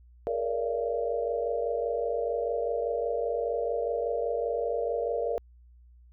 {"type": "tone cluster", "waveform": "sine", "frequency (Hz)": [422.3, 468.1, 570, 595, 680], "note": ["G#4", "A#4", "C#5", "D5", "F5"], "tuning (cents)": [29, 7, 48, 22, -46], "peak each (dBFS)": [-37, -29, -35, -37, -34], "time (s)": [0.27, 5.38], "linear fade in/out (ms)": 0, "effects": ["added 60 Hz sine -52 dBFS peak until 6.12 s"]}